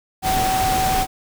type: tone in noise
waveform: sine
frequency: 757 Hz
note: F#5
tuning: 39 cents sharp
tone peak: -18 dBFS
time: 0.22-1.07 s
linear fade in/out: 50 ms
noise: pink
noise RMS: -23 dBFS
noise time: 0.22-1.07 s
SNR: +2 dB
effects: none